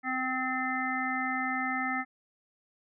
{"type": "harmonic tone with a mistuned harmonic", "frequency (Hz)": 258.7, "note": "C4", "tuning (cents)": -19, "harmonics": [1, 3, 5, 7, 8], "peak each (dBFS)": [-35, -35, -35, -35, -35], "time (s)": [0.03, 2.05], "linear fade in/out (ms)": 50, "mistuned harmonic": 7, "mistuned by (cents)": -19, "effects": []}